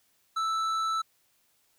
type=tone with tanh clipping; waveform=triangle; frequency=1318.5 Hz; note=E6; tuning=in tune; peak=-28 dBFS; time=0.36-1.02 s; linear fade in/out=10 ms; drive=14 dB; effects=white hiss -69 dBFS RMS until 1.78 s